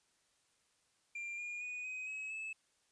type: tone with pitch steps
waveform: triangle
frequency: 2383 / 2426 / 2470 / 2515 / 2560 / 2606 Hz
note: D7 / D#7 / D#7 / D#7 / D#7 / E7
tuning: +25 / -44 / -13 / +18 / +49 / -20 cents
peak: -39 dBFS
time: 1.15-2.53 s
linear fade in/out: 5 ms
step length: 230 ms
effects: white hiss -75 dBFS RMS until 2.91 s + resampled to 22050 Hz